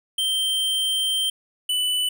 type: tone pair in turn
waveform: square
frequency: 3136 / 2985 Hz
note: G7 / F#7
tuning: 0 / +15 cents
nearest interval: minor second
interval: 85 cents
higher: first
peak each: -21 dBFS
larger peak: neither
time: 0.18-1.3 / 1.69-2.09 s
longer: first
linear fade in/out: 5 ms
effects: none